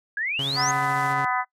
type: exponential sweep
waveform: sine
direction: up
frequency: 1614 to 6645 Hz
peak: -24 dBFS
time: 0.17-0.71 s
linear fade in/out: 2 ms
type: tone with tremolo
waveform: sawtooth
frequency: 137.6 Hz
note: C#3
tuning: 12 cents flat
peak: -25 dBFS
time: 0.39-1.25 s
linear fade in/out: 0 ms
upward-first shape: sine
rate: 14 Hz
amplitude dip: 25%
type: noise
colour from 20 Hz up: white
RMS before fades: -43 dBFS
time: 0.4-1.14 s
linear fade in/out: 20 ms
type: harmonic tone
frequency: 250.3 Hz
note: B3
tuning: 23 cents sharp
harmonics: 3 / 4 / 5 / 6 / 7 / 8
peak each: -27 / -27 / -28 / -32 / -33 / -31 dBFS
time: 0.55-1.45 s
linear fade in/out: 50 ms
effects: noise-tail reverb RT60 0.1 s tail -22 dB re dry + low-pass 11000 Hz 12 dB/octave